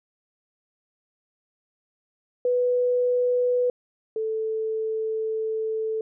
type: tone pair in turn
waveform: sine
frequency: 493.9 / 440 Hz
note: B4 / A4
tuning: 0 / 0 cents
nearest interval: major second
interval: 200 cents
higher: first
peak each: -19 / -24 dBFS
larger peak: first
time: 2.45-3.7 / 4.16-6.01 s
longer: second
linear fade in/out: 2 ms
effects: none